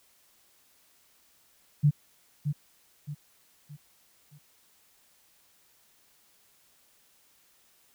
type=tone with echo; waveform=sine; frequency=146.83 Hz; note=D3; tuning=in tune; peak=-17 dBFS; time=1.83-1.91 s; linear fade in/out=20 ms; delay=620 ms; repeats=4; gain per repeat=-8 dB; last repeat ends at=4.39 s; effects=white hiss -64 dBFS RMS until 7.94 s